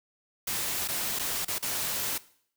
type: noise with dropouts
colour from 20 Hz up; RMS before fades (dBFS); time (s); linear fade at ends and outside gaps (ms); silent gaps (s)
white; -31; 0.47-2.18; 5; 0.877-0.885 / 1.19-1.194 / 1.449-1.48 / 1.584-1.625
effects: noise-tail reverb RT60 0.6 s tail -19 dB re dry